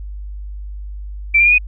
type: tone with pitch steps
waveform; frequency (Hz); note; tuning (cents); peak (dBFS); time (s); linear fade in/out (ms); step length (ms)
sine; 2339 / 2387 / 2436 / 2485; D7 / D7 / D#7 / D#7; -8 / +28 / -37 / -3; -8; 1.34-1.584; 10; 61
effects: added 50 Hz sine -26 dBFS peak until 1.67 s